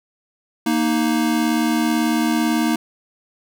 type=tone pair together; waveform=square; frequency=233.1 / 311.2 Hz; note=A#3 / D#4; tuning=0 / 0 cents; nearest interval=perfect fourth; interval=500 cents; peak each=-20 dBFS; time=0.66-2.76 s; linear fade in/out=5 ms; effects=none